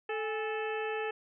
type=harmonic tone with a mistuned harmonic; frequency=436.9 Hz; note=A4; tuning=12 cents flat; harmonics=1 / 2 / 3 / 4 / 5 / 6 / 7; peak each=-34 / -39 / -44 / -41 / -49 / -42 / -51 dBFS; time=0.09-1.11 s; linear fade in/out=5 ms; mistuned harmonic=2; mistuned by=-92 cents; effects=none